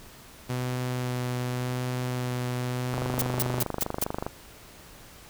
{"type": "tone with vibrato", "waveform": "sawtooth", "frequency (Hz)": 125.1, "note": "B2", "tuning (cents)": 23, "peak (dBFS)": -24, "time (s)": [0.49, 3.64], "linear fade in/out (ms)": 10, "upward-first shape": "sine", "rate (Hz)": 0.88, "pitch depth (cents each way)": 11}
{"type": "click train", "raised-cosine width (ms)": 1, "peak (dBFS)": -15, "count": 34, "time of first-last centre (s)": [2.94, 4.265], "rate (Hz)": 24.9}
{"type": "noise bursts", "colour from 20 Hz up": "blue", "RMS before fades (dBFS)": -26, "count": 5, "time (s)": [3.19, 4.04], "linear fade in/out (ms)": 2, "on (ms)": 26, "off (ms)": 180}
{"effects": ["pink hiss -49 dBFS RMS until 5.29 s"]}